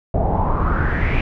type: noise with low-pass filter sweep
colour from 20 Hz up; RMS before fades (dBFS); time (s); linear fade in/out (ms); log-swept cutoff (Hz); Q
brown; -18; 0.14-1.21; 2; 640 to 2500; 5.9
effects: none